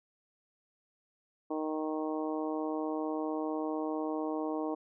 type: harmonic tone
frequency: 155.56 Hz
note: D#3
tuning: in tune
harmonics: 2 / 3 / 4 / 5 / 6 / 7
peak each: -34 / -38 / -40 / -42 / -44 / -45 dBFS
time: 1.5-4.75 s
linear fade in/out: 10 ms
effects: none